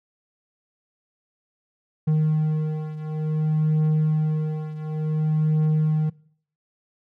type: beating tone pair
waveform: triangle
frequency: 154.7 / 155.26 Hz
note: D#3 / D#3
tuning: -10 / -3 cents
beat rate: 0.56 Hz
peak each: -19 / -23 dBFS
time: 2.07-6.1 s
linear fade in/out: 10 ms
effects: noise-tail reverb RT60 0.6 s tail -23 dB re dry